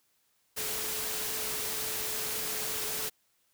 sine tone in noise, 432.8 Hz, A4, 29 cents flat, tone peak -45 dBFS, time 0.56-3.1 s, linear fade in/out 20 ms, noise white, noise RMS -34 dBFS, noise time 0.56-3.1 s, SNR -14 dB, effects white hiss -72 dBFS RMS until 3.53 s

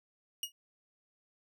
sawtooth tone with exponential decay, 2874 Hz, F7, 49 cents sharp, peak -27 dBFS, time 0.43-0.52 s, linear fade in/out 2 ms, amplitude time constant 19 ms, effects none

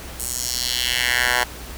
10% pulse tone with high-pass filter sweep, 123.47 Hz, B2, in tune, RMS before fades -22 dBFS, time 0.19-1.44 s, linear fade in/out 10 ms, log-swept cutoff 9100 to 1100 Hz, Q 1.9, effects added 60 Hz sine -37 dBFS peak until 1.77 s + pink hiss -37 dBFS RMS until 1.77 s

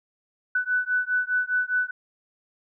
sine beating tone pair, 1491 / 1495.9 Hz, F#6 / F#6, +13 / +19 cents, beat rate 4.9 Hz, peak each -25 dBFS, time 0.55-1.91 s, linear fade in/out 5 ms, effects none

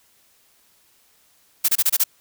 blue noise bursts, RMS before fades -17 dBFS, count 6, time 1.64-2.04 s, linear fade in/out 10 ms, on 45 ms, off 26 ms, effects white hiss -59 dBFS RMS until 2.2 s

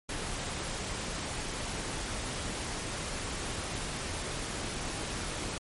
pink noise, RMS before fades -36 dBFS, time 0.09-5.58 s, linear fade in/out 2 ms, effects MP3 48 kbps

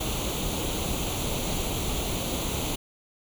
pink noise with comb filter, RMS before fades -29 dBFS, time 0-2.76 s, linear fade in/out 10 ms, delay 0.29 ms, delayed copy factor +0.7, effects none

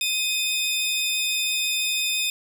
sawtooth tone pair together, 2511 / 3603 Hz, D#7 / A7, +15 / +40 cents, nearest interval tritone, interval 625 cents, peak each -22 dBFS, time 0.01-2.3 s, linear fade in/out 2 ms, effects none

